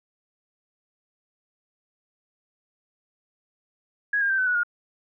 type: tone with pitch steps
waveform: sine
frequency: 1661.2 / 1611.1 / 1562.5 / 1515.4 / 1469.7 / 1425.4 Hz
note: G#6 / G6 / G6 / F#6 / F#6 / F6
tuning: 0 / +47 / -6 / +41 / -12 / +35 cents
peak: -20 dBFS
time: 4.13-4.634 s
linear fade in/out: 5 ms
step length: 84 ms
effects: none